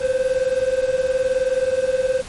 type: beating tone pair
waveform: triangle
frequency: 509 / 528 Hz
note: C5 / C5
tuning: -48 / +16 cents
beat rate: 19 Hz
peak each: -18 dBFS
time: 0-2.22 s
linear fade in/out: 20 ms
effects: pink hiss -37 dBFS RMS until 2.28 s + MP3 48 kbps